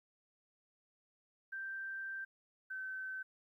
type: tone pair in turn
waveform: sine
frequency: 1568 / 1534 Hz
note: G6 / G6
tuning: 0 / -38 cents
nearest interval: unison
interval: 38 cents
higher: first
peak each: -40 / -40 dBFS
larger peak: neither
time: 1.52-2.25 / 2.7-3.23 s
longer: first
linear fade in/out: 10 ms
effects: 13-bit